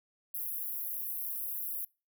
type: high-pass noise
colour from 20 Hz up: pink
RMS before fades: -37 dBFS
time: 0.34-1.85 s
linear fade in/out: 5 ms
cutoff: 11000 Hz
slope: 96 dB/octave
effects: noise-tail reverb RT60 0.3 s tail -25 dB re dry